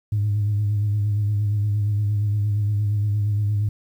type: tone with vibrato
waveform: sine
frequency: 103.8 Hz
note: G#2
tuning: in tune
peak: -17 dBFS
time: 0.12-3.69 s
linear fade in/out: 5 ms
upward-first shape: sine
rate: 8.6 Hz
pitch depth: 40 cents each way
effects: tanh soft clip ceiling -15 dBFS + 9-bit